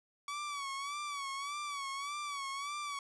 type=tone with vibrato; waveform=sawtooth; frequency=1135 Hz; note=C#6; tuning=41 cents sharp; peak=-34 dBFS; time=0.28-2.99 s; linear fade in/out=2 ms; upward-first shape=sine; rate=1.7 Hz; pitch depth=72 cents each way; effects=resampled to 22050 Hz + 11-bit